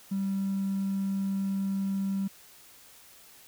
triangle tone with hard clipping, 195 Hz, G3, 9 cents flat, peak -27 dBFS, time 0.11-2.28 s, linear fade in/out 10 ms, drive 3 dB, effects white hiss -54 dBFS RMS until 3.47 s

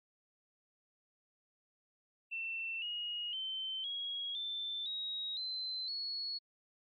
sine tone with pitch steps, 2687 / 2880 / 3087 / 3308 / 3546 / 3800 / 4073 / 4365 Hz, E7 / F#7 / G7 / G#7 / A7 / A#7 / C8 / C#8, +33 / -47 / -27 / -8 / +13 / +33 / -47 / -28 cents, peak -37 dBFS, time 2.31-6.39 s, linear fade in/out 20 ms, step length 510 ms, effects AAC 32 kbps

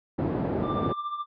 pink band-pass noise, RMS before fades -28 dBFS, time 0.18-0.93 s, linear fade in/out 10 ms, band 130 to 560 Hz, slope 12 dB/octave
triangle tone with tremolo, 1184 Hz, D6, 14 cents sharp, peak -25 dBFS, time 0.62-1.26 s, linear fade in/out 50 ms, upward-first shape triangle, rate 14 Hz, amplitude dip 70%
effects resampled to 11025 Hz

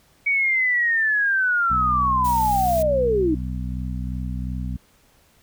sine linear sweep, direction down, 2268 to 293 Hz, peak -17 dBFS, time 0.26-3.35 s, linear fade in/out 10 ms
harmonic tone, 62.8 Hz, B1, 30 cents sharp, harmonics 1 / 2 / 3 / 4, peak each -27 / -31 / -32 / -36 dBFS, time 1.7-4.77 s, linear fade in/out 5 ms
blue noise, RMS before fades -34 dBFS, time 2.24-2.83 s, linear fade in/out 10 ms
effects pink hiss -58 dBFS RMS until 5.42 s

